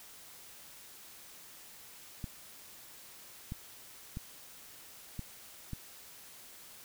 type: clicks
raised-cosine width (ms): 5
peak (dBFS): -26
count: 5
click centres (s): 2.242 / 3.521 / 4.171 / 5.193 / 5.733
effects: white hiss -53 dBFS RMS until 6.84 s